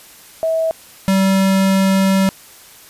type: tone pair in turn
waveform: sine / square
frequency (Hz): 648 / 192.65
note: E5 / G3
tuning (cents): -30 / -30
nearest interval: octave + major sixth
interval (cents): 2100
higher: first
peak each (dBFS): -14 / -12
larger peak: second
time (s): 0.43-0.71 / 1.08-2.29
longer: second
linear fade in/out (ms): 0
effects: white hiss -42 dBFS RMS until 2.89 s + resampled to 32000 Hz